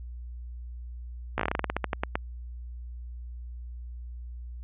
slowing click train, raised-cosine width 0.5 ms, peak -11 dBFS, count 16, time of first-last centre 1.38-2.155 s, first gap 15 ms, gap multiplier 1.16, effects added 60 Hz sine -37 dBFS peak until 4.63 s + resampled to 8000 Hz

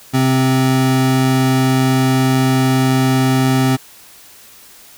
square tone pair together, 131.25 / 261.6 Hz, C3 / C4, +6 / 0 cents, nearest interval octave, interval 1194 cents, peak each -15 dBFS, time 0.13-3.77 s, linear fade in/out 20 ms, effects white hiss -42 dBFS RMS until 4.97 s

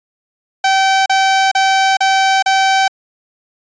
sawtooth tone bursts, 771 Hz, G5, 29 cents flat, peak -6 dBFS, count 5, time 0.64-2.88 s, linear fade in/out 5 ms, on 420 ms, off 35 ms, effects resampled to 16000 Hz

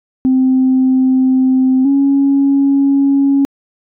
sine tone pair in turn, 260 / 277 Hz, C4 / C#4, -11 / -1 cents, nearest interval minor second, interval 110 cents, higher second, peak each -7 dBFS, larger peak neither, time 0.25-1.85 / 1.85-3.45 s, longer neither, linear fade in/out 0 ms, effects tanh soft clip ceiling -4 dBFS

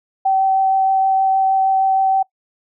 sine tone with vibrato, 769 Hz, G5, 33 cents flat, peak -12 dBFS, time 0.25-2.23 s, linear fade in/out 10 ms, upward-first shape triangle, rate 6.4 Hz, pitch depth 10 cents each way, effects noise-tail reverb RT60 0.1 s tail -22 dB re dry

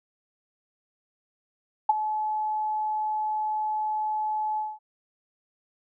sine tone with ADSR envelope, 858 Hz, A5, 44 cents flat, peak -13 dBFS, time 1.89-4.79 s, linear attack 6 ms, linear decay 23 ms, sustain -12 dB, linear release 210 ms, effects none

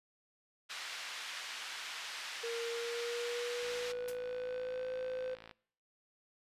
pink band-pass noise, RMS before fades -44 dBFS, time 0.69-3.93 s, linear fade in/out 20 ms, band 1600 to 4900 Hz, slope 12 dB/octave
triangle tone with pitch glide, 466.2 to 511.3 Hz, A#4 to C5, 0 to -40 cents, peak -35 dBFS, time 2.43-5.35 s, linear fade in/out 10 ms, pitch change +160 cents, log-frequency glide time 2.66-4.92 s
click train, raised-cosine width 0.3 ms, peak -34 dBFS, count 106, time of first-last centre 3.63-5.512 s, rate 55.8 Hz
white noise with exponential decay, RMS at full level -41 dBFS, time 4.08-4.19 s, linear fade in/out 5 ms, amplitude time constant 22 ms
effects noise-tail reverb RT60 0.6 s tail -23 dB re dry + resampled to 32000 Hz

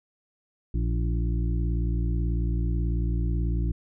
harmonic tone with a mistuned harmonic, 58.27 Hz, A#1, in tune, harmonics 1 / 2 / 3 / 5 / 6, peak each -24 / -30 / -34 / -38 / -40 dBFS, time 0.74-3.72 s, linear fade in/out 5 ms, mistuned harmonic 6, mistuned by -35 cents, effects none

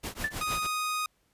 pink noise with tremolo, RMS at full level -34 dBFS, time 0.03-0.67 s, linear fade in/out 10 ms, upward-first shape triangle, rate 6.5 Hz, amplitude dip 100%
sine tone with exponential decay, 1753 Hz, A6, 7 cents flat, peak -23 dBFS, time 0.24-0.38 s, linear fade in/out 5 ms, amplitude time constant 30 ms
sawtooth tone, 1244.5 Hz, D#6, in tune, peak -25 dBFS, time 0.41-1.06 s, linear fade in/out 2 ms
effects pink hiss -71 dBFS RMS until 1.33 s + resampled to 32000 Hz

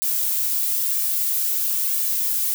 violet noise with flanger, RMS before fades -22 dBFS, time 0.02-2.54 s, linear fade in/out 0 ms, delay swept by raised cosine 1.7 to 2.7 ms, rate 1 Hz, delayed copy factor +0.55, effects none

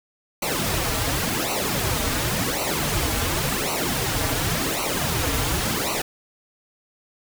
pink noise with flanger, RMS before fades -24 dBFS, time 0.42-6.02 s, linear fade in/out 5 ms, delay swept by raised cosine 0.58 to 5.58 ms, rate 0.91 Hz, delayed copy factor -0.85, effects none

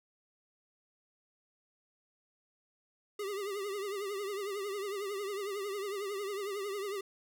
square tone with vibrato, 400.9 Hz, G4, 39 cents sharp, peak -36 dBFS, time 3.19-7.01 s, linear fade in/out 5 ms, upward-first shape triangle, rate 11 Hz, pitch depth 100 cents each way, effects none

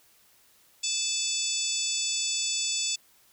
harmonic tone with a mistuned harmonic, 873 Hz, A5, 14 cents flat, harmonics 3 / 4 / 5 / 6 / 7 / 8 / 9, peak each -36 / -33 / -35 / -35 / -37 / -33 / -33 dBFS, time 0.83-2.96 s, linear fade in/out 10 ms, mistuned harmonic 5, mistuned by +82 cents, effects white hiss -61 dBFS RMS until 3.32 s

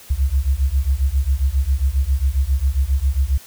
sine beating tone pair, 64.2 / 71.6 Hz, C2 / D2, -32 / -43 cents, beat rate 7.4 Hz, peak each -18 dBFS, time 0.1-3.38 s, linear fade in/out 10 ms, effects white hiss -43 dBFS RMS until 3.46 s

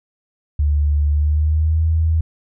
sine tone with pitch glide, 73.42 to 80.53 Hz, D2 to E2, 0 to -40 cents, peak -13 dBFS, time 0.59-2.21 s, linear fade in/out 5 ms, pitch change +160 cents, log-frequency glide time 1.1-1.84 s, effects none

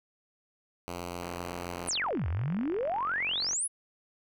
5% pulse tone, 87.6 Hz, F2, 6 cents sharp, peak -25 dBFS, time 0.88-1.89 s, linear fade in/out 0 ms
click train, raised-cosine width 0.5 ms, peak -27 dBFS, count 106, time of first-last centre 1.23-3.533 s, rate 45.6 Hz
sine exponential two-way sweep, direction down then up, 10960 to 73.42 to 10960 Hz, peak -28 dBFS, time 1.87-3.68 s, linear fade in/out 20 ms, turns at 2.28 s
effects none

